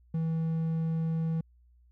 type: tone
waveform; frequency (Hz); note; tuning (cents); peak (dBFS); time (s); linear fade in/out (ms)
triangle; 162.2; E3; -28; -25; 0.14-1.41; 5
effects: added 60 Hz sine -58 dBFS peak until 1.91 s